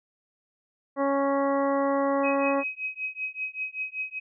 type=harmonic tone; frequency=277.2 Hz; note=C#4; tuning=in tune; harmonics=1 / 2 / 3 / 4 / 5 / 6 / 7; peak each=-27 / -25 / -32 / -30 / -41 / -44 / -40 dBFS; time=0.96-2.64 s; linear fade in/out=50 ms
type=tone with tremolo; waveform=sine; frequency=2535 Hz; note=D#7; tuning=32 cents sharp; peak=-26 dBFS; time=2.23-4.2 s; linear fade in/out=20 ms; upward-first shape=triangle; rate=5.2 Hz; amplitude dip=100%
effects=none